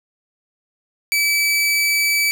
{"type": "tone", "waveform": "sawtooth", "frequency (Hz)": 2302, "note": "D7", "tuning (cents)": -35, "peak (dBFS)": -12, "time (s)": [1.12, 2.31], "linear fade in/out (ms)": 0, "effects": []}